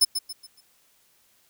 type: tone with echo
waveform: sawtooth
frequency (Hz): 5220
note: E8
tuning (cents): -18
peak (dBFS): -12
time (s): 0.01-0.05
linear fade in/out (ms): 10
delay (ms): 140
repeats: 4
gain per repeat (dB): -9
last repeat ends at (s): 0.61
effects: white hiss -63 dBFS RMS until 1.49 s